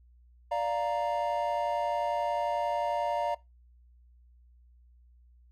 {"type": "chord", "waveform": "triangle", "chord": "Bb major", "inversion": "first", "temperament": "equal", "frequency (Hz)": [587.3, 698.5, 932.3], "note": ["D5", "F5", "Bb5"], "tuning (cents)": [0, 0, 0], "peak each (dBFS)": -30, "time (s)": [0.51, 3.35], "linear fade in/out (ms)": 10, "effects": ["noise-tail reverb RT60 0.2 s tail -20 dB re dry", "added 60 Hz sine -56 dBFS peak until 5.51 s"]}